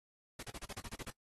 pink noise bursts, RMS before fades -45 dBFS, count 10, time 0.39-1.104 s, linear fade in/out 5 ms, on 39 ms, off 36 ms, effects noise-tail reverb RT60 0.1 s tail -20 dB re dry + AAC 32 kbps

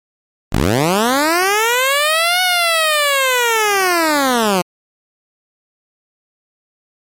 10% pulse linear two-way sweep, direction up then down, 36.71 to 740 to 172.3 Hz, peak -4 dBFS, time 0.52-4.62 s, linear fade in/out 10 ms, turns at 2.42 s, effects MP3 64 kbps

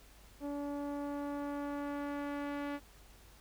sawtooth tone with low-pass filter sweep, 286.9 Hz, D4, 40 cents flat, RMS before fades -39 dBFS, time 0.4-2.8 s, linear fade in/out 50 ms, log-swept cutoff 720 to 2300 Hz, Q 1, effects added 50 Hz sine -59 dBFS peak until 3.4 s + pink hiss -61 dBFS RMS until 3.4 s

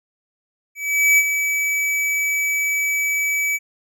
square tone with ADSR envelope, 2291 Hz, D7, 44 cents flat, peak -11 dBFS, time 0.75-3.59 s, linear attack 430 ms, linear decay 46 ms, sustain -8 dB, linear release 39 ms, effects none

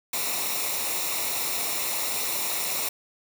white noise with comb filter, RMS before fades -28 dBFS, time 0.13-2.89 s, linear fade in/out 5 ms, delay 0.63 ms, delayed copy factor -0.65, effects none

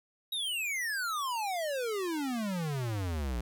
square exponential sweep, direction down, 3858 to 56.1 Hz, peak -32 dBFS, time 0.32-3.41 s, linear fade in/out 5 ms, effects none

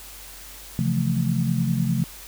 sine chord, F major seventh, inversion second, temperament equal with one note detuned, 133.25 / 164.81 / 174.61 / 220 Hz, C3 / E3 / F3 / A3, +32 / 0 / 0 / 0 cents, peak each -24 / -27 / -25 / -26 dBFS, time 0.79-2.04 s, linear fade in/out 0 ms, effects added 48 Hz sine -46 dBFS peak until 2.27 s + white hiss -42 dBFS RMS until 2.27 s

